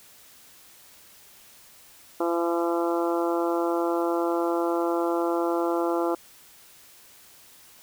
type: harmonic tone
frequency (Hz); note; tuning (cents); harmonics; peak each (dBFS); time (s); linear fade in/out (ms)
170; F3; -46; 2 / 3 / 4 / 5 / 6 / 7 / 8; -25 / -29 / -31 / -33 / -35 / -36 / -37; 2.2-6.15; 5
effects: white hiss -52 dBFS RMS until 7.82 s